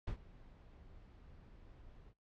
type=noise with ADSR envelope; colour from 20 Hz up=brown; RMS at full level=-38 dBFS; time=0.07-2.14 s; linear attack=6 ms; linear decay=89 ms; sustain=-20 dB; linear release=54 ms; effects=noise-tail reverb RT60 0.2 s tail -24 dB re dry + low-pass 4000 Hz 12 dB/octave